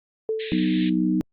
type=tone with exponential decay; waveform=sine; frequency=440 Hz; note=A4; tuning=in tune; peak=-20 dBFS; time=0.29-0.94 s; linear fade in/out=1 ms; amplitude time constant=140 ms
type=band-pass noise; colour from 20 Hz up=white; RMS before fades=-37 dBFS; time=0.39-0.9 s; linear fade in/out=10 ms; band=1700 to 3900 Hz; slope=96 dB/octave
type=chord; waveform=sine; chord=B major; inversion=second; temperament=equal; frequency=185 / 246.9 / 311.1 Hz; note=F#3 / B3 / D#4; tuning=0 / 0 / 0 cents; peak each=-23 / -25 / -22 dBFS; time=0.52-1.21 s; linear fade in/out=0 ms
effects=Opus 32 kbps